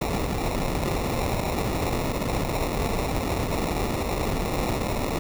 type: noise with sample-and-hold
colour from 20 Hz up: pink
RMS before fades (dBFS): -26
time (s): 0.01-5.19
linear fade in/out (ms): 5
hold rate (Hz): 1575
effects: none